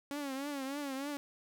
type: tone with vibrato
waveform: sawtooth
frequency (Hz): 278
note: C#4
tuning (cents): +5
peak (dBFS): -33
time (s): 0.11-1.17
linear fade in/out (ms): 0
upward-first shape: triangle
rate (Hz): 3.3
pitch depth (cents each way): 110
effects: none